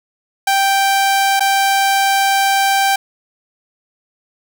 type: tone with dropouts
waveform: sawtooth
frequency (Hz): 784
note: G5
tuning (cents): 0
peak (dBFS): -8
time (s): 0.47-2.96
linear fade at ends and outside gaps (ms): 5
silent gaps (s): 1.396-1.405
effects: none